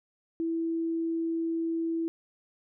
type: tone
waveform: sine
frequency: 329.6 Hz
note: E4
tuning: in tune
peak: -27 dBFS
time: 0.4-2.08 s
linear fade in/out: 0 ms
effects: none